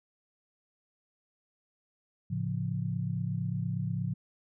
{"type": "chord", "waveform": "sine", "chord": "A augmented", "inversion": "none", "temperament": "equal", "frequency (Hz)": [110, 138.59, 174.61], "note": ["A2", "C#3", "E#3"], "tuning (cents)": [0, 0, 0], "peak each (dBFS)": -34, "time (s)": [2.3, 4.14], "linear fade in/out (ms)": 10, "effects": []}